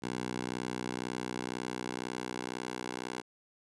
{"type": "tone with high-pass filter sweep", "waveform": "10% pulse", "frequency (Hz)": 62, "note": "B1", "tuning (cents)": 7, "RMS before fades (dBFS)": -38, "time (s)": [0.02, 3.22], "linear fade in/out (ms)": 20, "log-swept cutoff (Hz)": [190, 370], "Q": 0.74, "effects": ["resampled to 22050 Hz"]}